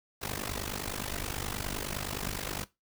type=noise with amplitude modulation; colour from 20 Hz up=pink; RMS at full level=-32 dBFS; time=0.21-2.65 s; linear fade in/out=20 ms; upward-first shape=sine; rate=49.6 Hz; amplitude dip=90%; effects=noise-tail reverb RT60 0.2 s tail -18 dB re dry